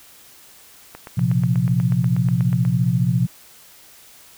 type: click train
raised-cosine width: 0.5 ms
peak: -20 dBFS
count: 15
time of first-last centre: 0.95-2.651 s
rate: 8.23 Hz
type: chord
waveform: sine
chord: Bb suspended second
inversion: none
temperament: just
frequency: 116.54 / 131.11 / 174.81 Hz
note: Bb2 / C3 / F3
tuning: 0 / +4 / +2 cents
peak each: -21 / -19 / -20 dBFS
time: 1.17-3.27 s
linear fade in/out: 10 ms
effects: white hiss -47 dBFS RMS until 4.37 s